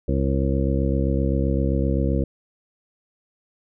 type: harmonic tone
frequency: 67.7 Hz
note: C#2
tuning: 40 cents flat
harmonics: 1 / 2 / 3 / 4 / 5 / 7 / 8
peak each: -22 / -25 / -27 / -28 / -29 / -30 / -31 dBFS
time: 0.08-2.24 s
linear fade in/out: 5 ms
effects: none